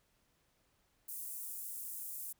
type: high-pass noise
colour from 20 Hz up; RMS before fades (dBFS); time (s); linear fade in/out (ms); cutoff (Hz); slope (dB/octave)
pink; -44; 1.08-2.33; 10; 9400; 24
effects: pink hiss -75 dBFS RMS until 2.39 s